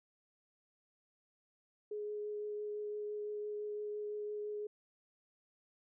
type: tone with vibrato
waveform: sine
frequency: 418.8 Hz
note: G#4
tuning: 15 cents sharp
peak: -38 dBFS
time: 1.91-4.67 s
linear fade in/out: 5 ms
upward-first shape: triangle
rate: 5.9 Hz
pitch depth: 10 cents each way
effects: none